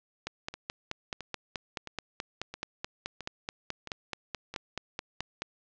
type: two click trains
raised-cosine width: 0.2 ms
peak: -16 / -22 dBFS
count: 25 / 8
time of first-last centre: 0.27-5.42 / 0.54-5.207 s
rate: 4.66 / 1.5 Hz
effects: low-pass 6000 Hz 12 dB/octave